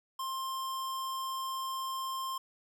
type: tone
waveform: square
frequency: 1056 Hz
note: C6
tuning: 16 cents sharp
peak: -35 dBFS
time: 0.19-2.38 s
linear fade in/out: 5 ms
effects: none